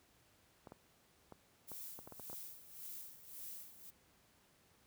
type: clicks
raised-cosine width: 1 ms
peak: -37 dBFS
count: 10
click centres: 0.672 / 0.721 / 1.323 / 1.717 / 1.99 / 2.075 / 2.123 / 2.197 / 2.299 / 2.33 s
type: noise with tremolo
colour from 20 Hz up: violet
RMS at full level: -48 dBFS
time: 1.67-3.91 s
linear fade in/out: 20 ms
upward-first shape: sine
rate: 1.8 Hz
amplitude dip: 75%
effects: pink hiss -70 dBFS RMS until 4.86 s + high-pass 60 Hz 12 dB/octave